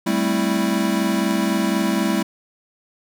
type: chord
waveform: square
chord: A minor seventh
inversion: third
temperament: equal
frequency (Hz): 196 / 220 / 261.6 / 329.6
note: G3 / A3 / C4 / E4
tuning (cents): 0 / 0 / 0 / 0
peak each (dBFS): -23 / -24 / -27 / -24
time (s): 0.06-2.23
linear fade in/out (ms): 10
effects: none